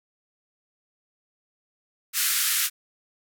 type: band-pass noise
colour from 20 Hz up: white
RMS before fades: -24 dBFS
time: 2.13-2.7 s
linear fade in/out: 50 ms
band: 1300 to 16000 Hz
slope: 48 dB/octave
effects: none